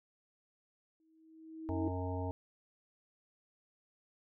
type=tone with exponential growth; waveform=sine; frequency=320 Hz; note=D#4; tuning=49 cents sharp; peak=-31 dBFS; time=1-1.88 s; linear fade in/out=1 ms; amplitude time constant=190 ms
type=harmonic tone; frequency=91.3 Hz; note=F#2; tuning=23 cents flat; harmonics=1 / 3 / 5 / 7 / 9 / 10; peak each=-37 / -42 / -44 / -45 / -47 / -47 dBFS; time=1.69-2.31 s; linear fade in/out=0 ms
effects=none